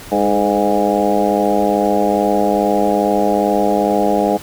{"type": "harmonic tone with a mistuned harmonic", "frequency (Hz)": 102.4, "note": "G#2", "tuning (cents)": -24, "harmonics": [2, 3, 4, 5, 6, 7, 8], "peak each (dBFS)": [-20, -20, -20, -20, -20, -20, -20], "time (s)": [0.11, 4.38], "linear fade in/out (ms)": 20, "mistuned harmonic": 4, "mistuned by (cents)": 40, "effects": ["pink hiss -35 dBFS RMS until 4.42 s"]}